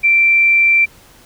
sine tone, 2349 Hz, D7, in tune, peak -8 dBFS, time 0.03-0.86 s, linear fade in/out 20 ms, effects pink hiss -45 dBFS RMS until 1.25 s

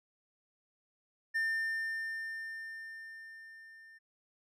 triangle tone with level ramp, 1800 Hz, A6, 39 cents sharp, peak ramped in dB -27 to -52 dBFS, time 1.34-3.99 s, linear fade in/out 20 ms, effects none

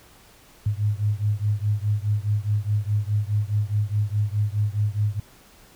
sine beating tone pair, 102.5 / 107.3 Hz, G#2 / A2, -22 / -43 cents, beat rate 4.8 Hz, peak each -23 / -24 dBFS, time 0.66-5.2 s, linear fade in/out 5 ms, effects pink hiss -52 dBFS RMS until 5.75 s

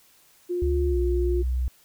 sine tone, 354.4 Hz, F4, 25 cents sharp, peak -24 dBFS, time 0.49-1.43 s, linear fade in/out 20 ms
sine tone with pitch glide, 70.8 to 62.71 Hz, C#2 to B1, +37 to +27 cents, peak -22 dBFS, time 0.62-1.68 s, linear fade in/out 0 ms, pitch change -210 cents, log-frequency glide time 0.9-0.96 s
effects white hiss -58 dBFS RMS until 1.84 s

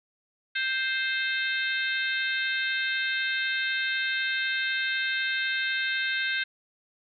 harmonic tone, 524 Hz, C5, 2 cents sharp, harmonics 3 / 4 / 5 / 6 / 7 / 8, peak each -28 / -33 / -34 / -39 / -34 / -40 dBFS, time 0.55-6.44 s, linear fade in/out 10 ms, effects none

